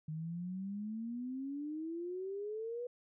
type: exponential sweep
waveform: sine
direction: up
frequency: 153 to 493.9 Hz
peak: -38 dBFS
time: 0.08-2.87 s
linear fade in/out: 5 ms
effects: none